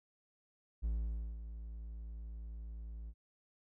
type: tone with ADSR envelope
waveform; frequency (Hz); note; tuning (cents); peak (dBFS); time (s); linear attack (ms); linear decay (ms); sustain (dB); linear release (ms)
triangle; 55.7; A1; +22; -30; 0.82-3.14; 27; 530; -11; 53
effects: none